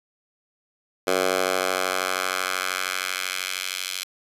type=tone with high-pass filter sweep; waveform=10% pulse; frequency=92.9 Hz; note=F#2; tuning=7 cents sharp; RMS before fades=-26 dBFS; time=1.07-4.04 s; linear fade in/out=5 ms; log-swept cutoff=490 to 3200 Hz; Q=1.1; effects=resampled to 32000 Hz